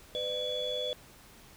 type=tone cluster; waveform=sine; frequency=503 / 602 / 3414 Hz; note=B4 / D5 / G#7; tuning=+32 / +43 / +47 cents; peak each=-34 / -36 / -33 dBFS; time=0.15-0.93 s; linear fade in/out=0 ms; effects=tanh soft clip ceiling -26 dBFS + pink hiss -55 dBFS RMS until 1.56 s